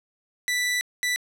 sawtooth tone bursts at uneven times, 1975.5 Hz, B6, in tune, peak -19 dBFS, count 2, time 0.48-0.81 / 1.03-1.16 s, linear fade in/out 0 ms, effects low-pass 12000 Hz 12 dB/octave

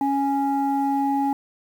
sine tone pair together, 277.2 / 830.7 Hz, C#4 / G#5, 0 / 0 cents, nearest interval octave + perfect fifth, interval 1900 cents, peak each -21 dBFS, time 0.01-1.33 s, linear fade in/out 2 ms, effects tanh soft clip ceiling -14 dBFS + 8-bit

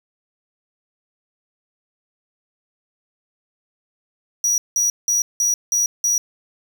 square tone bursts, 5800 Hz, F#8, 35 cents flat, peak -16 dBFS, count 6, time 4.44-6.18 s, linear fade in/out 2 ms, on 140 ms, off 180 ms, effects 8-bit

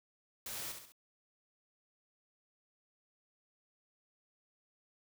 white noise with echo, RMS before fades -43 dBFS, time 0.46-0.72 s, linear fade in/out 2 ms, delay 67 ms, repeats 3, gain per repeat -6 dB, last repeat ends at 0.921 s, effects none

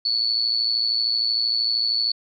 sine tone with amplitude modulation, 4435 Hz, C#8, in tune, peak -16 dBFS, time 0.05-2.12 s, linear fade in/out 5 ms, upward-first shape sine, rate 113 Hz, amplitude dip 70%, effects none

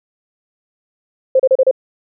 sine tone bursts, 524 Hz, C5, 2 cents sharp, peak -7 dBFS, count 5, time 1.35-1.712 s, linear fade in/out 5 ms, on 46 ms, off 33 ms, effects none

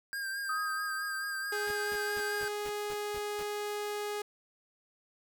square tone with vibrato, 1596 Hz, G6, 31 cents sharp, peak -35 dBFS, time 0.13-2.48 s, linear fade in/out 0 ms, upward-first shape sine, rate 4.6 Hz, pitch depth 32 cents each way
sine tone with exponential decay, 1257 Hz, D#6, 17 cents sharp, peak -31 dBFS, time 0.49-3.12 s, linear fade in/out 5 ms, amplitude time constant 570 ms
sawtooth tone, 415.3 Hz, G#4, in tune, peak -30 dBFS, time 1.52-4.22 s, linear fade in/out 5 ms
pink noise bursts, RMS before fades -46 dBFS, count 8, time 1.67-3.43 s, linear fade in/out 5 ms, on 45 ms, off 200 ms
effects none

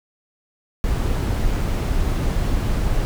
brown noise, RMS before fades -20 dBFS, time 0.84-3.05 s, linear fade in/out 0 ms, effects none

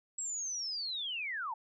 sine linear sweep, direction down, 7760 to 830.6 Hz, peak -35 dBFS, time 0.18-1.54 s, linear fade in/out 5 ms, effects none

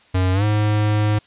square tone with pitch glide, 92.5 to 105.64 Hz, F#2 to G#2, 0 to +30 cents, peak -16 dBFS, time 0.14-1.19 s, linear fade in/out 10 ms, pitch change +230 cents, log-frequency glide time 0.33-0.44 s, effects white hiss -53 dBFS RMS until 1.26 s + resampled to 8000 Hz

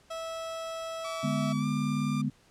30% pulse tone, 654 Hz, E5, 14 cents flat, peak -32 dBFS, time 0.1-1.53 s, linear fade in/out 10 ms
sawtooth tone with pitch glide, 1145 to 1191.6 Hz, D6 to D6, -44 to +25 cents, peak -34 dBFS, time 1.04-2.22 s, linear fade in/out 10 ms, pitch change +69 cents, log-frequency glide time 1.58-1.66 s
sine chord, G# diminished, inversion second, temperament equal, 146.83 / 207.7 / 246.9 Hz, D3 / G#3 / B3, 0 / 0 / 0 cents, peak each -31 dBFS, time 1.23-2.3 s, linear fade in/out 10 ms
effects pink hiss -62 dBFS RMS until 2.5 s + low-pass 9000 Hz 12 dB/octave

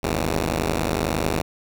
5% pulse tone pair together, 51.03 / 81 Hz, G#1 / E2, -30 / -30 cents, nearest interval minor sixth, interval 800 cents, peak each -13 dBFS, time 0.03-1.42 s, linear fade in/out 5 ms, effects none

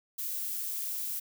violet noise, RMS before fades -35 dBFS, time 0.18-1.2 s, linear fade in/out 10 ms, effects none

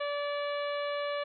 harmonic tone, 578 Hz, D5, 28 cents flat, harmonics 1 / 2 / 3 / 4 / 5 / 6 / 7, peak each -32 / -38 / -42 / -44 / -46 / -48 / -49 dBFS, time 0-1.24 s, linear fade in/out 10 ms, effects none

